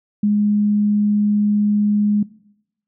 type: tone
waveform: sine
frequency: 207.7 Hz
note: G#3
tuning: in tune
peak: -13 dBFS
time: 0.23-2.23 s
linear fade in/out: 5 ms
effects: noise-tail reverb RT60 0.8 s tail -20 dB re dry